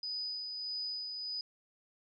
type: tone with tremolo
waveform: sine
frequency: 4978 Hz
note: D#8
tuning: in tune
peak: -35 dBFS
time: 0.03-1.41 s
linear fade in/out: 2 ms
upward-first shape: sine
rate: 1.6 Hz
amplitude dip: 35%
effects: none